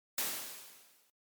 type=noise with exponential decay; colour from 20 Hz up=white; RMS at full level=-32 dBFS; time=0.18-1.1 s; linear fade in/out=2 ms; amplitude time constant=200 ms; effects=high-pass 200 Hz 12 dB/octave + MP3 96 kbps